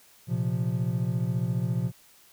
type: chord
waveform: triangle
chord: Bb suspended second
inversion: none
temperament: just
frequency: 116.54 / 131.11 / 174.81 Hz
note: Bb2 / C3 / F3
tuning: 0 / +4 / +2 cents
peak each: -27 / -27 / -28 dBFS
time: 0.27-1.92 s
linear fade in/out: 50 ms
effects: white hiss -57 dBFS RMS until 2.32 s